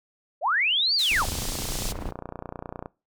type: linear two-way sweep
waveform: sine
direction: up then down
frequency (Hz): 509 to 4771 to 509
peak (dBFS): -20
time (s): 0.41-1.26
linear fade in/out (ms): 50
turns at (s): 0.95
type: band-pass noise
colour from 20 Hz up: pink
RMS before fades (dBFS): -34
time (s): 0.98-1.93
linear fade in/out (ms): 20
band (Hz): 4000 to 11000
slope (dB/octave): 12
type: noise with tremolo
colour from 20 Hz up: brown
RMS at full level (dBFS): -30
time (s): 1.11-2.11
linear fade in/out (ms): 2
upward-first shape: triangle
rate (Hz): 19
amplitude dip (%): 60
type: click train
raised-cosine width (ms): 1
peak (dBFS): -20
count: 50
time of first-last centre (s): 1.22-2.859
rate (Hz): 29.9
effects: noise-tail reverb RT60 0.3 s tail -23 dB re dry